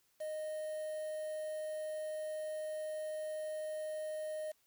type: tone with quantisation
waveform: triangle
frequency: 618 Hz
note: D#5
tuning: 12 cents flat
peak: -36 dBFS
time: 0.2-4.52 s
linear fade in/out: 10 ms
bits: 9
effects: white hiss -74 dBFS RMS until 4.66 s